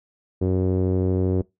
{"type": "tone with low-pass filter", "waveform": "sawtooth", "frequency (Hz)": 92.8, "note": "F#2", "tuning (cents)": 6, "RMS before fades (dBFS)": -21, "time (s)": [0.41, 1.42], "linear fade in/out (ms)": 10, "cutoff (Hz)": 410, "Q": 2.8, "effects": ["noise-tail reverb RT60 0.2 s tail -23 dB re dry"]}